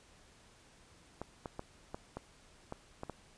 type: clicks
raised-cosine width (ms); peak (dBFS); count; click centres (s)
1; -26; 8; 1.216 / 1.458 / 1.594 / 1.945 / 2.17 / 2.724 / 3.034 / 3.097
effects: pink hiss -62 dBFS RMS until 3.37 s + resampled to 22050 Hz